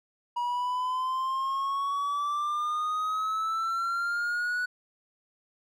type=exponential sweep; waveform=triangle; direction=up; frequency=960 to 1480 Hz; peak=-25 dBFS; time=0.36-4.66 s; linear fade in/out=10 ms; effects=none